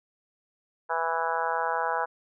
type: harmonic tone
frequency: 164.81 Hz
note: E3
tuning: in tune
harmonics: 3 / 4 / 5 / 6 / 7 / 8 / 9 / 10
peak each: -34 / -34 / -31 / -30 / -39 / -35 / -34 / -39 dBFS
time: 0.89-2.06 s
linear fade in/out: 20 ms
effects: none